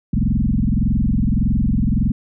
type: tone with frequency modulation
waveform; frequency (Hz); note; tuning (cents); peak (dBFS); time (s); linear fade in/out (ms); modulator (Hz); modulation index
sine; 130; C3; -11; -14; 0.13-2.12; 5; 21.7; 5.1
effects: none